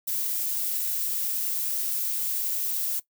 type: noise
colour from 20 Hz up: violet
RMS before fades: -28 dBFS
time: 0.07-3 s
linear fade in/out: 10 ms
effects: noise-tail reverb RT60 0.1 s tail -18 dB re dry